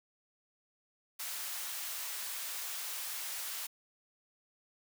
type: high-pass noise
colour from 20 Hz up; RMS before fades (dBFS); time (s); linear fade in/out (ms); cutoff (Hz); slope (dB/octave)
white; -40; 1.19-3.67; 10; 830; 12
effects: none